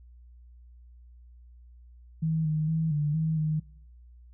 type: tone with pitch steps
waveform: sine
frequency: 159.9 / 154.7 / 160.6 / 148.3 / 159.1 / 154.8 Hz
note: D#3 / D#3 / E3 / D3 / D#3 / D#3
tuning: +48 / -10 / -45 / +17 / +39 / -9 cents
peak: -24 dBFS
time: 2.22-3.6 s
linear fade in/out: 10 ms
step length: 230 ms
effects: noise-tail reverb RT60 0.7 s tail -24 dB re dry + added 60 Hz sine -49 dBFS peak until 4.33 s